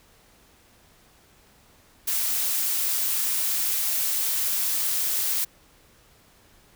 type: noise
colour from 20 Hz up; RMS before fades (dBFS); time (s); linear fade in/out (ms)
blue; -25; 2.07-5.45; 10
effects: pink hiss -57 dBFS RMS until 6.75 s

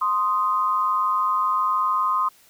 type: tone pair together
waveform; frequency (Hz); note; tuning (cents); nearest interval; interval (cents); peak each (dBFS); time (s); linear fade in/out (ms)
sine; 1045.5 / 1244.5; C6 / D#6; -2 / 0; minor third; 302; -21 / -22; 0.01-2.29; 10
effects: white hiss -55 dBFS RMS until 2.49 s

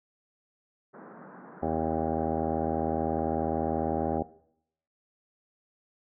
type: band-pass noise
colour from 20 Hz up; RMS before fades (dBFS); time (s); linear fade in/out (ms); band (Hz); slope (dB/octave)
pink; -48; 0.93-4.19; 20; 160 to 1600; 48
type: harmonic tone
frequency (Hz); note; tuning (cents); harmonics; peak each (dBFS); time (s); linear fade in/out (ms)
80; D#2; +49; 1 / 2 / 3 / 4 / 5 / 6 / 7 / 8 / 9 / 10; -38 / -38 / -34 / -35 / -35 / -40 / -35 / -38 / -37 / -35; 1.62-4.23; 10
effects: noise-tail reverb RT60 0.7 s tail -17 dB re dry

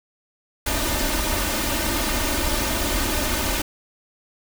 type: noise with comb filter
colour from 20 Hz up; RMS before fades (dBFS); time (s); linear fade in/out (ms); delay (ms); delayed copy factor
pink; -23; 0.66-3.62; 5; 3.3; +0.8
effects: none

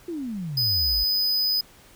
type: exponential sweep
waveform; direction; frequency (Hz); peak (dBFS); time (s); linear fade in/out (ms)
sine; down; 360.2 to 50.9; -28; 0.08-1.04; 5
type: tone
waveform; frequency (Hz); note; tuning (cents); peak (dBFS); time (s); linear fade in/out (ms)
square; 4999; D#8; +7; -21; 0.57-1.61; 5
effects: pink hiss -52 dBFS RMS until 1.95 s

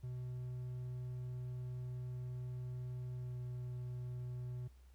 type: tone with pitch glide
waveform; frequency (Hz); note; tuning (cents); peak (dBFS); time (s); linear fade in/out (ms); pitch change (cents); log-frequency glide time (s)
triangle; 125.1 to 124.02; B2 to B2; +23 to +8; -39; 0.03-4.68; 10; -15; 3.16-3.37
effects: added 63 Hz sine -58 dBFS peak until 4.94 s + pink hiss -74 dBFS RMS until 4.94 s

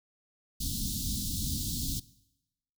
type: band-stop noise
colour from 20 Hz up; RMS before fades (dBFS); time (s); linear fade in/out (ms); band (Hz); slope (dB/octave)
pink; -33; 0.6-2; 10; 280 to 3600; 48
effects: noise-tail reverb RT60 0.9 s tail -20 dB re dry

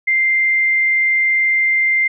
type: tone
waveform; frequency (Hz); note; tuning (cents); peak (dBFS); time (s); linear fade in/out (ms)
sine; 2093; C7; 0; -12; 0.07-2.08; 10
effects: none

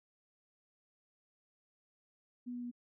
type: tone with pitch steps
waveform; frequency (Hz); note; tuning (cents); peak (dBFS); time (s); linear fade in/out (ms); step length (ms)
sine; 245.4 / 243.7 / 242; B3 / B3 / B3; -11 / -23 / -35; -39; 2.46-2.715; 20; 85
effects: none

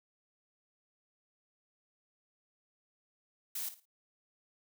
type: noise with echo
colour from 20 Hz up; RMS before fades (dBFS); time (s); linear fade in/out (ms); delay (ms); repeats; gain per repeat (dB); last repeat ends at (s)
blue; -38; 3.55-3.69; 5; 55; 3; -12; 3.855
effects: none

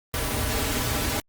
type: noise with comb filter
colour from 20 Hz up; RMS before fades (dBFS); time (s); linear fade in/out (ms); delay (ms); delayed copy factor
pink; -26; 0.14-1.2; 0; 5.6; -0.95
effects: Opus 32 kbps

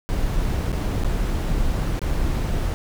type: noise with dropouts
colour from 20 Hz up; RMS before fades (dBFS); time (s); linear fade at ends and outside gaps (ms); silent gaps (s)
brown; -22; 0.09-2.74; 0; 0.719-0.728 / 1.036-1.046 / 1.993-2.017
effects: none

